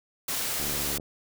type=noise; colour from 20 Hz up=white; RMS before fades=-30 dBFS; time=0.28-0.98 s; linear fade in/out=5 ms
type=click train; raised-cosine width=2 ms; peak=-25 dBFS; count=30; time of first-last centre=0.6-0.998 s; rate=72.8 Hz
effects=none